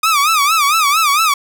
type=tone with vibrato; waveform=sawtooth; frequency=1218 Hz; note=D#6; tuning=37 cents flat; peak=-7 dBFS; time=0.03-1.34 s; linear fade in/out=5 ms; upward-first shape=sine; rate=4.4 Hz; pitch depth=150 cents each way; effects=none